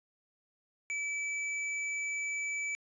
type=tone with hard clipping; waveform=sine; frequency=2305 Hz; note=D7; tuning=33 cents flat; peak=-34 dBFS; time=0.9-2.75 s; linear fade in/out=0 ms; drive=17 dB; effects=resampled to 22050 Hz